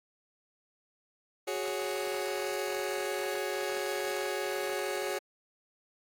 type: chord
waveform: sawtooth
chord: F# suspended second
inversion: none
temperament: just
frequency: 370 / 416.2 / 555 Hz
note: F#4 / G#4 / C#5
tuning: 0 / +4 / +2 cents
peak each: -32 dBFS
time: 1.47-5.19 s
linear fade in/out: 10 ms
effects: AAC 64 kbps